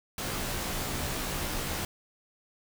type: noise with comb filter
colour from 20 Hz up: pink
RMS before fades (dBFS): -33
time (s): 0.18-1.85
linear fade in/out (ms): 2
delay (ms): 18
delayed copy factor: -0.9
effects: none